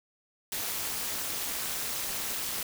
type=noise with amplitude modulation; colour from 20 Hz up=white; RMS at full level=-30 dBFS; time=0.52-2.63 s; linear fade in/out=2 ms; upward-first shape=sine; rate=218 Hz; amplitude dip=80%; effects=none